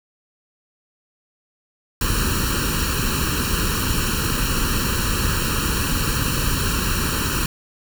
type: noise with comb filter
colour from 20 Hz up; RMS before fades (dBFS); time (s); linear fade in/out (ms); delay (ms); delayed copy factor
pink; -21; 2.01-7.46; 2; 0.71; +1
effects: none